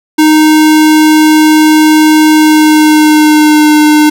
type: tone with pitch glide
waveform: square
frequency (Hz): 309.6 to 302.7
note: D#4 to D#4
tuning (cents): -9 to -48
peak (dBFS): -3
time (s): 0.18-4.1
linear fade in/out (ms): 10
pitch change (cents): -39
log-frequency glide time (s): 2.33-3.74
effects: none